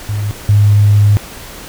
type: tone pair in turn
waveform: sine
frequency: 103.7 / 103.17 Hz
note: G#2 / G#2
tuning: -2 / -11 cents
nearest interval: unison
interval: 9 cents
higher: first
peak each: -14 / -5 dBFS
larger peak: second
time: 0.09-0.31 / 0.49-1.17 s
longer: second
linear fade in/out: 0 ms
effects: pink hiss -31 dBFS RMS until 1.68 s